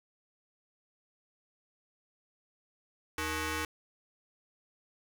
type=ring-modulated tone; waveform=10% pulse; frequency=391.1 Hz; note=G4; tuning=4 cents flat; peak=-21 dBFS; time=3.18-3.65 s; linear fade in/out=2 ms; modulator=702 Hz; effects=none